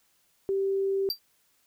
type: tone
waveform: sine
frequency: 390 Hz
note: G4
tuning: 9 cents flat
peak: -24 dBFS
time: 0.49-1.09 s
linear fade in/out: 0 ms
type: tone with exponential decay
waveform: square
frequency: 4700 Hz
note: D8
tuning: 1 cent sharp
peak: -23 dBFS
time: 1.1-1.19 s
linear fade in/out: 2 ms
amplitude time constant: 19 ms
effects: white hiss -68 dBFS RMS until 1.66 s